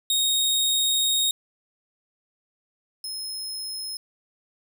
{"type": "tone pair in turn", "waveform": "sawtooth", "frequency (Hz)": [3734, 5161], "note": ["A#7", "E8"], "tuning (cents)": [2, -38], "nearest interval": "tritone", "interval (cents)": 560, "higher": "second", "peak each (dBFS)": [-17, -28], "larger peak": "first", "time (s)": [[0.1, 1.31], [3.04, 3.97]], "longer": "first", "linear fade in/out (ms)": 2, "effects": []}